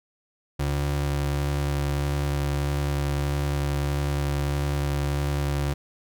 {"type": "ring-modulated tone", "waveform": "square", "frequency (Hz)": 107, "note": "A2", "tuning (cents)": -48, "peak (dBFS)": -21, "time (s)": [0.59, 5.74], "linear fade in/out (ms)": 10, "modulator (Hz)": 35.4, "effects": []}